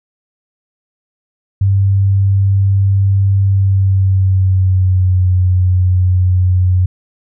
sine tone with pitch glide, 98 to 91.44 Hz, G2 to F#2, 0 to -20 cents, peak -8 dBFS, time 1.61-6.86 s, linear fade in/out 5 ms, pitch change -120 cents, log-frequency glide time 3.42-5.29 s, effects none

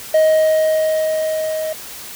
triangle tone with level ramp, 628 Hz, D#5, 16 cents sharp, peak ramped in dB -7 to -18 dBFS, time 0.14-1.73 s, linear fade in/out 5 ms, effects white hiss -33 dBFS RMS until 2.15 s

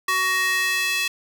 square tone with high-pass filter sweep, 374.1 Hz, F#4, 19 cents sharp, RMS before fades -22 dBFS, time 0.08-1.08 s, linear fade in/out 5 ms, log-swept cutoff 1400 to 2600 Hz, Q 2.3, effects none

